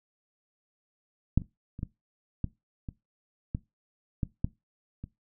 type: clicks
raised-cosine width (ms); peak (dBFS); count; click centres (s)
5; -9 / -29 / -28 / -20 / -16 / -24 / -17 / -16 / -14 / -26; 10; 1.376 / 1.418 / 1.791 / 1.831 / 2.443 / 2.888 / 3.549 / 4.232 / 4.445 / 5.04
effects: noise-tail reverb RT60 0.2 s tail -19 dB re dry